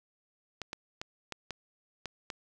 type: clicks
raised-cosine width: 0.2 ms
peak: -20 dBFS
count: 7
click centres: 0.617 / 0.731 / 1.015 / 1.323 / 1.507 / 2.057 / 2.302 s
effects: none